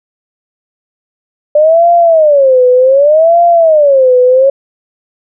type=tone with vibrato; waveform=sine; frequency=587.3 Hz; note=D5; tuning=in tune; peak=-3 dBFS; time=1.55-4.5 s; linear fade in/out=5 ms; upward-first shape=sine; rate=0.66 Hz; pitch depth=280 cents each way; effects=none